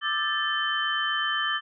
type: tone cluster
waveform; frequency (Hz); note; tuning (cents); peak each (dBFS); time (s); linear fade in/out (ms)
sine; 1186 / 1314 / 1590 / 1755 / 3076; D6 / E6 / G6 / A6 / G7; +17 / -6 / +24 / -5 / -33; -30 / -35 / -37 / -28 / -29; 0.01-1.61; 50
effects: none